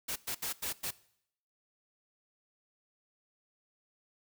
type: noise bursts at uneven times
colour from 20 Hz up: white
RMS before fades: -36 dBFS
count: 5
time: 0.08-0.16 / 0.27-0.35 / 0.42-0.53 / 0.62-0.73 / 0.83-0.91 s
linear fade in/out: 10 ms
effects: noise-tail reverb RT60 0.7 s tail -20 dB re dry